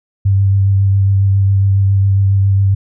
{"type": "tone with vibrato", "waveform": "sine", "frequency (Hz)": 98, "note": "G2", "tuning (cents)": 0, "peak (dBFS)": -8, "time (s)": [0.25, 2.75], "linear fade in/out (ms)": 10, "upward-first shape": "triangle", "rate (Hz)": 7.3, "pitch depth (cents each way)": 21, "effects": []}